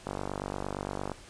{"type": "click train", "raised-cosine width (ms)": 1, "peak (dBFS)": -19, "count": 52, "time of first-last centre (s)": [0.07, 1.117], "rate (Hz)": 48.7, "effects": ["pink hiss -51 dBFS RMS until 1.29 s", "resampled to 22050 Hz"]}